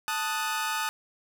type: chord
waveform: sawtooth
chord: D# diminished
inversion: second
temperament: equal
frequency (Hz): 880 / 1244.5 / 1480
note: A5 / D#6 / F#6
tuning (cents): 0 / 0 / 0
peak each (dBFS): -28 / -28 / -30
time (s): 0.08-0.89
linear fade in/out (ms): 0
effects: none